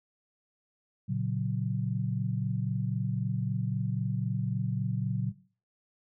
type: chord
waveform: sine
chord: F# major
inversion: first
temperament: equal with one note detuned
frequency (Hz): 116.54 / 140.36 / 185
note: A#2 / C#3 / F#3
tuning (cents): 0 / +22 / 0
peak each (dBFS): -32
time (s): 1.08-5.32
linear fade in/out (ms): 20
effects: noise-tail reverb RT60 0.4 s tail -17 dB re dry